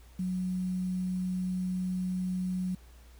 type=tone with quantisation; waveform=sine; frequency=183.7 Hz; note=F#3; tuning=12 cents flat; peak=-29 dBFS; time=0.19-2.75 s; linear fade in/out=5 ms; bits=9; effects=added 60 Hz sine -51 dBFS peak until 3.19 s + pink hiss -61 dBFS RMS until 3.19 s